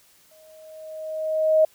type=tone with exponential growth; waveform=sine; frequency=628 Hz; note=D#5; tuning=16 cents sharp; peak=-12 dBFS; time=0.31-1.65 s; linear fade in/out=5 ms; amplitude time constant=290 ms; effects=white hiss -57 dBFS RMS until 1.74 s